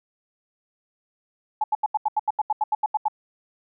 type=tone bursts; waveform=sine; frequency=854 Hz; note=G#5; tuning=48 cents sharp; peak=-18 dBFS; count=14; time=1.61-3.083 s; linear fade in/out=5 ms; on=30 ms; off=81 ms; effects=none